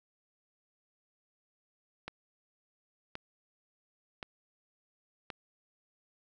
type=click train; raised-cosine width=0.3 ms; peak=-23 dBFS; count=4; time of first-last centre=2.08-5.302 s; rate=0.931 Hz; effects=none